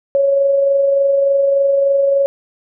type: tone with amplitude modulation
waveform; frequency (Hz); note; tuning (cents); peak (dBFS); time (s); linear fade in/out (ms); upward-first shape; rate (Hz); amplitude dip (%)
sine; 554.4; C#5; 0; -9; 0.15-2.26; 0; sine; 23.4; 30
effects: none